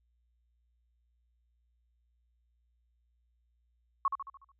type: tone with echo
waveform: sine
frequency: 1100 Hz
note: C#6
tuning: 14 cents flat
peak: -24 dBFS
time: 4.05-4.08 s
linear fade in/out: 2 ms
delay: 73 ms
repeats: 6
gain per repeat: -6 dB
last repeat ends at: 4.518 s
effects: added 59 Hz sine -70 dBFS peak until 4.59 s